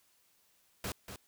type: noise with echo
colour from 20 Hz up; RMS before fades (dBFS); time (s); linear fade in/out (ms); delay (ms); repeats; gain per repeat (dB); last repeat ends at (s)
pink; -38; 0.84-0.92; 2; 240; 1; -8; 1.16
effects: white hiss -70 dBFS RMS until 1.27 s